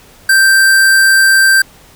square tone, 1568 Hz, G6, in tune, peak -6 dBFS, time 0.29-1.62 s, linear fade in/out 5 ms, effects pink hiss -42 dBFS RMS until 1.95 s

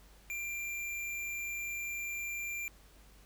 square tone, 2375 Hz, D7, 19 cents sharp, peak -37 dBFS, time 0.3-2.68 s, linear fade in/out 0 ms, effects added 50 Hz sine -58 dBFS peak until 3.25 s + pink hiss -62 dBFS RMS until 3.25 s

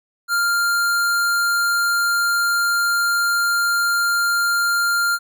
square tone, 1396.9 Hz, F6, in tune, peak -17 dBFS, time 0.28-5.19 s, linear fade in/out 50 ms, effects none

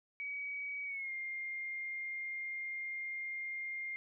sine tone with pitch glide, 2267 to 2115 Hz, C#7 to C7, +38 to +18 cents, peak -38 dBFS, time 0.2-3.96 s, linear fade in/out 0 ms, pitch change -120 cents, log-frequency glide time 0.85-1.12 s, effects none

